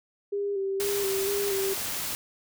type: tone with vibrato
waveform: sine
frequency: 396.4 Hz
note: G4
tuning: 19 cents sharp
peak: -26 dBFS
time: 0.32-1.74 s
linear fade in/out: 10 ms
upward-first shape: square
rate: 2.1 Hz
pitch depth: 31 cents each way
type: noise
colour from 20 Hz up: white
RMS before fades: -32 dBFS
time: 0.8-2.15 s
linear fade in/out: 0 ms
effects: none

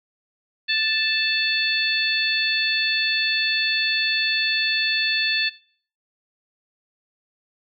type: harmonic tone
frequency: 880 Hz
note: A5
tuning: in tune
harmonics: 2 / 3 / 4 / 5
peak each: -24 / -24 / -24 / -24 dBFS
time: 0.68-5.5 s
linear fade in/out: 20 ms
effects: noise-tail reverb RT60 0.5 s tail -20 dB re dry + MP3 64 kbps

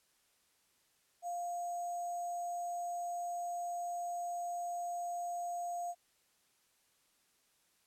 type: tone with sample-and-hold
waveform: sine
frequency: 698.5 Hz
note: F5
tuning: in tune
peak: -36 dBFS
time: 1.22-5.95 s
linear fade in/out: 50 ms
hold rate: 7350 Hz
effects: white hiss -73 dBFS RMS until 7.86 s + low-pass 12000 Hz 12 dB/octave

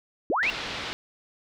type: linear sweep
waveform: sine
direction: up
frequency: 236.9 to 2832 Hz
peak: -22 dBFS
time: 0.3-0.5 s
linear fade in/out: 0 ms
type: low-pass noise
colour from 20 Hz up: white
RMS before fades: -34 dBFS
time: 0.43-0.93 s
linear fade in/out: 0 ms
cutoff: 4100 Hz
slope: 24 dB/octave
effects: none

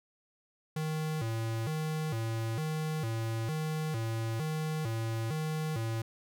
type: tone with vibrato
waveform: square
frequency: 132.8 Hz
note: C3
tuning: 26 cents sharp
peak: -32 dBFS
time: 0.76-6.02 s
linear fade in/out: 5 ms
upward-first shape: square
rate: 1.1 Hz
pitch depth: 280 cents each way
effects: none

